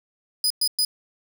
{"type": "tone bursts", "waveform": "sawtooth", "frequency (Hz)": 4978, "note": "D#8", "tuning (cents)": 0, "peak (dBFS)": -16, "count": 3, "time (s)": [0.44, 0.849], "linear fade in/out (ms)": 2, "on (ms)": 63, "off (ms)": 110, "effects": []}